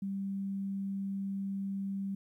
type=tone; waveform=sine; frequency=196 Hz; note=G3; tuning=in tune; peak=-33 dBFS; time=0.02-2.15 s; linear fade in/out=5 ms; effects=12-bit